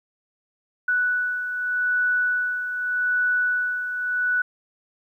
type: beating tone pair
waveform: sine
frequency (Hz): 1480 / 1480.83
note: F#6 / F#6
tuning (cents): 0 / +1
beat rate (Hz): 0.83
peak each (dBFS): -29 / -21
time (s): 0.88-4.42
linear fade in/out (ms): 5
effects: 10-bit